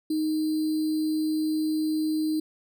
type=tone with sample-and-hold; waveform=sine; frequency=311.1 Hz; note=D#4; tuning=in tune; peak=-23 dBFS; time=0.1-2.4 s; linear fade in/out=5 ms; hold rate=4410 Hz; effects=none